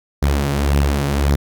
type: beating tone pair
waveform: sawtooth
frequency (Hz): 69.3 / 71.1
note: C#2 / C#2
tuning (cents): 0 / +45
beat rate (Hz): 1.8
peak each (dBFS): -16 / -12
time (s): 0.22-1.36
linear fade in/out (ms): 10
effects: none

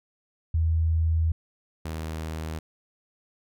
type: tone pair in turn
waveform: sine / sawtooth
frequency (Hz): 81.1 / 79.39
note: E2 / D#2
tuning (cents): -28 / +35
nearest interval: unison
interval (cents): 37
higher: first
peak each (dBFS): -20 / -27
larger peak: first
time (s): 0.54-1.32 / 1.85-2.59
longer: first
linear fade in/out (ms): 5
effects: none

